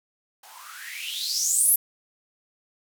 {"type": "noise with band-pass filter sweep", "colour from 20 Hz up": "violet", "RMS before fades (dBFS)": -26, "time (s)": [0.43, 1.76], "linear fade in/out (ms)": 5, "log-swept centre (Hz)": [740, 12000], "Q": 8.9, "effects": []}